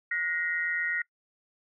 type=tone cluster; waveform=sine; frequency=1444 / 1882 / 2050 Hz; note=F#6 / A#6 / C7; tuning=-43 / +16 / -36 cents; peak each=-34 / -29 / -35 dBFS; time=0.11-1.02 s; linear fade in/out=5 ms; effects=noise-tail reverb RT60 0.1 s tail -23 dB re dry